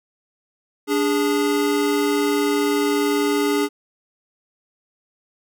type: tone pair together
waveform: square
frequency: 290.5 / 410.8 Hz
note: D4 / G#4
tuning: -19 / -19 cents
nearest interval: tritone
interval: 600 cents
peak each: -21 dBFS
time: 0.87-3.69 s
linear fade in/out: 50 ms
effects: none